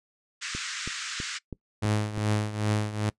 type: band-pass noise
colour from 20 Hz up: pink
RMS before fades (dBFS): -35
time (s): 0.41-1.39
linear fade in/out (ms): 20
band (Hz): 1300 to 7900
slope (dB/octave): 48
type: click train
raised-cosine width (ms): 3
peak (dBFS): -22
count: 6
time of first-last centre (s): 0.55-2.179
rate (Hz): 3.07
type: tone with tremolo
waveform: sawtooth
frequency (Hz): 106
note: G#2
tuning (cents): +36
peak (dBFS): -18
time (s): 1.82-3.1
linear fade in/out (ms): 10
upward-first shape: triangle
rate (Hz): 2.5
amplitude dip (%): 80
effects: noise-tail reverb RT60 0.1 s tail -22 dB re dry + resampled to 24000 Hz